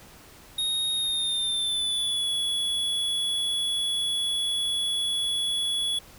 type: tone with pitch glide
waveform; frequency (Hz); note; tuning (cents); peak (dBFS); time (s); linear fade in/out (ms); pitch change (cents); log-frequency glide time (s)
square; 3735 to 3386; A#7 to G#7; +3 to +33; -25; 0.58-5.99; 5; -170; 0.94-2.29
effects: pink hiss -50 dBFS RMS until 6.18 s